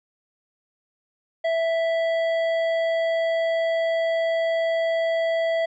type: tone with hard clipping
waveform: triangle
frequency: 659.3 Hz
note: E5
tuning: in tune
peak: -22 dBFS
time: 1.44-5.66 s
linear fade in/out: 10 ms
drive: 13 dB
effects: resampled to 16000 Hz